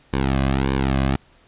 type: tone with flanger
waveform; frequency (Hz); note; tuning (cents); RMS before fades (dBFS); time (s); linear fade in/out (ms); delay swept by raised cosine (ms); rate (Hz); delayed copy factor
sawtooth; 67; C2; +42; -20; 0.13-1.16; 0; 1.5 to 2.22; 1.7; -1
effects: pink hiss -55 dBFS RMS until 1.47 s + resampled to 8000 Hz